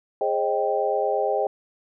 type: chord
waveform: sine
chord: Ab major seventh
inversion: none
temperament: equal with one note detuned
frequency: 415.3 / 533.6 / 622.3 / 784 Hz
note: Ab4 / C5 / Eb5 / G5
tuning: 0 / +34 / 0 / 0 cents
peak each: -26 dBFS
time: 0.21-1.47 s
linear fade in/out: 2 ms
effects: none